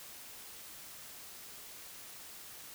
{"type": "silence", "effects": ["white hiss -50 dBFS RMS until 2.74 s"]}